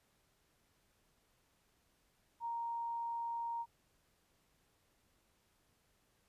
sine tone, 932.3 Hz, A#5, in tune, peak -37 dBFS, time 2.4-3.66 s, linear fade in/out 50 ms, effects pink hiss -75 dBFS RMS until 6.28 s + resampled to 32000 Hz

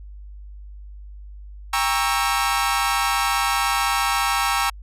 sawtooth chord, G diminished seventh, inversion none, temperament equal with one note detuned, 798.2 / 932.3 / 1108.7 / 1318.5 Hz, G5 / Bb5 / Db6 / Fb6, +31 / 0 / 0 / 0 cents, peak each -21 dBFS, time 1.73-4.7 s, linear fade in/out 5 ms, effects added 50 Hz sine -36 dBFS peak until 4.82 s + resampled to 32000 Hz

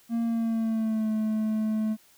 triangle tone with pitch glide, 231.3 to 217.1 Hz, A#3 to A3, -13 to -23 cents, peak -22 dBFS, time 0.09-1.97 s, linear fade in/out 50 ms, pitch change -110 cents, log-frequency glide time 0.23-1.1 s, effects white hiss -59 dBFS RMS until 2.17 s

